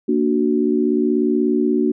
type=chord; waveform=sine; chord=Bb augmented; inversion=none; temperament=equal; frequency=233.1 / 293.7 / 370 Hz; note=Bb3 / D4 / F#4; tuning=0 / 0 / 0 cents; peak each=-19 dBFS; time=0.08-1.92 s; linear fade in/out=10 ms; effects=none